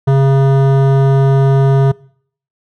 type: tone with hard clipping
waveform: sine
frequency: 136.1 Hz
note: C#3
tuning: 31 cents flat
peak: -9 dBFS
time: 0.07-1.92 s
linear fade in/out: 10 ms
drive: 15 dB
effects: noise-tail reverb RT60 0.6 s tail -24 dB re dry